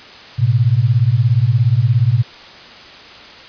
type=beating tone pair; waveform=sine; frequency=110 / 127 Hz; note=A2 / B2; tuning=0 / +49 cents; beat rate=17 Hz; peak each=-13 dBFS; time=0.38-2.23 s; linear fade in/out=20 ms; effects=white hiss -37 dBFS RMS until 3.48 s + resampled to 11025 Hz